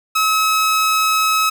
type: tone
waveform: sawtooth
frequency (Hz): 1285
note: E6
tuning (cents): -45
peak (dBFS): -10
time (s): 0.15-1.5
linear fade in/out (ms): 10
effects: none